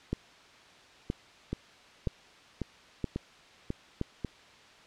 two click trains, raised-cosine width 3 ms, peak -17 / -19 dBFS, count 5 / 6, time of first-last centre 0.13-4.013 / 1.53-4.247 s, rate 1.03 / 1.84 Hz, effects white hiss -55 dBFS RMS until 4.86 s + low-pass 4000 Hz 12 dB/octave

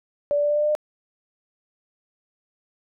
sine tone with pitch steps, 579 / 583 / 587.1 / 591.2 / 595.3 / 599.4 / 603.6 Hz, D5 / D5 / D5 / D5 / D5 / D5 / D5, -25 / -13 / -1 / +11 / +23 / +35 / +47 cents, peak -18 dBFS, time 0.31-0.751 s, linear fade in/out 0 ms, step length 63 ms, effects none

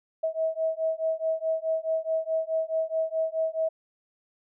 sine beating tone pair, 641 / 645.7 Hz, E5 / E5, -49 / -36 cents, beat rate 4.7 Hz, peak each -28 dBFS, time 0.23-3.69 s, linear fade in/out 10 ms, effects none

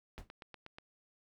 brown noise with exponential decay, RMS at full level -39 dBFS, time 0.18-0.3 s, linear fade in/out 5 ms, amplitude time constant 24 ms
click train, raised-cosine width 0.3 ms, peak -32 dBFS, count 6, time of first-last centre 0.18-0.785 s, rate 8.27 Hz
effects none

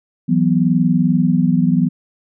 sine chord, E suspended second, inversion none, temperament just, 164.81 / 185.42 / 247.2 Hz, E3 / F#3 / B3, 0 / +4 / +2 cents, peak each -16 dBFS, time 0.28-1.89 s, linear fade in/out 20 ms, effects none

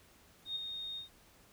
sine tone with ADSR envelope, 3700 Hz, A#7, 14 cents flat, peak -33 dBFS, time 0.45-1.09 s, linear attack 110 ms, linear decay 8 ms, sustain -6 dB, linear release 120 ms, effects pink hiss -63 dBFS RMS until 1.52 s

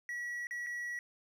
triangle tone with dropouts, 1930 Hz, B6, 40 cents flat, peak -35 dBFS, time 0.09-0.99 s, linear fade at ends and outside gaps 1 ms, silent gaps 0.47-0.509 / 0.664-0.668 s, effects none

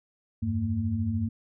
sine tone cluster, 86.2 / 99.7 / 226.8 Hz, F2 / G2 / A#3, -22 / +30 / -47 cents, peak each -34 / -28 / -29 dBFS, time 0.42-1.29 s, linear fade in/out 10 ms, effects none

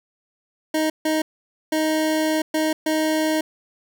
25% pulse tone bursts at uneven times, 312.7 Hz, D#4, 9 cents sharp, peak -15 dBFS, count 5, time 0.74-0.9 / 1.05-1.22 / 1.72-2.42 / 2.54-2.73 / 2.86-3.41 s, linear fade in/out 5 ms, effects none

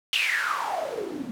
white noise with band-pass filter sweep, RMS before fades -28 dBFS, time 0.13-1.31 s, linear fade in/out 0 ms, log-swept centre 3000 to 210 Hz, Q 9, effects none

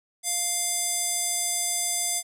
square tone with band-pass filter, 698.5 Hz, F5, in tune, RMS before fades -27 dBFS, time 0.23-2.23 s, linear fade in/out 50 ms, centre 8600 Hz, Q 2.8, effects none

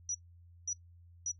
sine tone bursts, 5860 Hz, F#8, 18 cents flat, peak -33 dBFS, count 3, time 0.09-1.315 s, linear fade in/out 2 ms, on 55 ms, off 530 ms, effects noise-tail reverb RT60 0.1 s tail -18 dB re dry + added 86 Hz sine -55 dBFS peak until 1.39 s

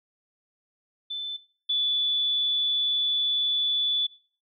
sine tone pair in turn, 3520 / 3462 Hz, A7 / A7, 0 / -29 cents, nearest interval unison, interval 29 cents, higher first, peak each -29 / -22 dBFS, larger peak second, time 1.1-1.37 / 1.69-4.07 s, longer second, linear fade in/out 10 ms, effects noise-tail reverb RT60 0.4 s tail -18 dB re dry

